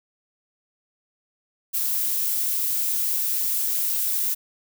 violet noise, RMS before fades -24 dBFS, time 1.73-4.35 s, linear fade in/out 20 ms, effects none

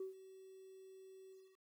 sine tone with ADSR envelope, 380 Hz, F#4, 46 cents sharp, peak -39 dBFS, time 0-1.59 s, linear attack 4 ms, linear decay 130 ms, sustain -16 dB, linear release 270 ms, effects tanh soft clip ceiling -38 dBFS + 12-bit

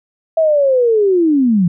sine linear sweep, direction down, 657 to 164.81 Hz, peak -9 dBFS, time 0.37-1.68 s, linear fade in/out 5 ms, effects none

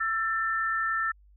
sine tone pair together, 1335 / 1782 Hz, E6 / A6, +22 / +22 cents, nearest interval perfect fourth, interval 500 cents, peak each -28 dBFS, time 0-1.12 s, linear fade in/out 10 ms, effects added 50 Hz sine -54 dBFS peak until 1.36 s

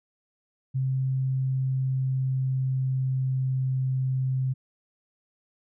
sine tone with pitch glide, 131.9 to 130.76 Hz, C3 to C3, +14 to -1 cents, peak -23 dBFS, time 0.74-4.54 s, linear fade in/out 20 ms, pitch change -15 cents, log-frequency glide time 1.11-3.82 s, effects none

